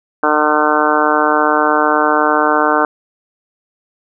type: harmonic tone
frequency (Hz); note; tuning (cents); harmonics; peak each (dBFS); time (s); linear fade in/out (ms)
151.3; D#3; -48; 2 / 3 / 4 / 5 / 6 / 7 / 8 / 9 / 10; -19 / -19 / -19 / -19 / -19 / -19 / -19 / -19 / -19; 0.23-2.85; 2
effects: none